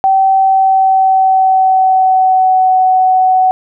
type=tone with pitch glide; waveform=sine; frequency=770 to 747.6 Hz; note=G5 to F#5; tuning=-31 to +18 cents; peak=-6 dBFS; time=0.04-3.51 s; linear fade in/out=0 ms; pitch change=-51 cents; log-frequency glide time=0.38-2.78 s; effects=none